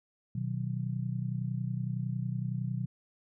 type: chord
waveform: sine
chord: B major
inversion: none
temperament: just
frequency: 123.47 / 154.34 / 185.21 Hz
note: B2 / D#3 / F#3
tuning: 0 / -14 / +2 cents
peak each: -33 / -37 / -37 dBFS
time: 0.35-2.86 s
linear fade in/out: 5 ms
effects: none